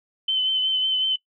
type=tone with vibrato; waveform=sine; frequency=3058 Hz; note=G7; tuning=44 cents flat; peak=-19 dBFS; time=0.28-1.16 s; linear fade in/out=5 ms; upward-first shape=triangle; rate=5.4 Hz; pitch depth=27 cents each way; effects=noise-tail reverb RT60 0.1 s tail -19 dB re dry